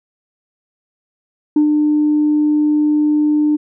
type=tone with ADSR envelope; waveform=sine; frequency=300 Hz; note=D4; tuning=37 cents sharp; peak=-6 dBFS; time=1.56-3.57 s; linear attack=5 ms; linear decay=98 ms; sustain=-4 dB; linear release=19 ms; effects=tanh soft clip ceiling -6 dBFS